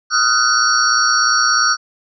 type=tone cluster; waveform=sine; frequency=1255 / 1378 / 1495 / 4475 / 5630 Hz; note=D#6 / F6 / F#6 / C#8 / F8; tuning=+15 / -24 / +17 / +16 / +13 cents; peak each=-18 dBFS; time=0.1-1.77 s; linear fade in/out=50 ms; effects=none